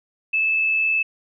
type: tone with amplitude modulation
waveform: sine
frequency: 2618 Hz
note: E7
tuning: 13 cents flat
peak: -16 dBFS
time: 0.33-1.03 s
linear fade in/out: 10 ms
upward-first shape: sine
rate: 79.2 Hz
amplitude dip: 25%
effects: none